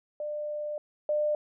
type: tone pair in turn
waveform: sine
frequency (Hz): 597 / 599.5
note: D5 / D5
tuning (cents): +28 / +36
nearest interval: unison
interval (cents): 8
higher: second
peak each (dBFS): -31 / -24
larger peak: second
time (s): 0.2-0.78 / 1.09-1.35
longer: first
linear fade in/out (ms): 2
effects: none